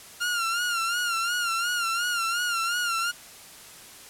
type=tone with vibrato; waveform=sawtooth; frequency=1396.9 Hz; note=F6; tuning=in tune; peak=-21 dBFS; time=0.2-3.12 s; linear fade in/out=20 ms; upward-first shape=sine; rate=2.8 Hz; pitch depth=71 cents each way; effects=white hiss -46 dBFS RMS until 4.09 s + low-pass 12000 Hz 12 dB/octave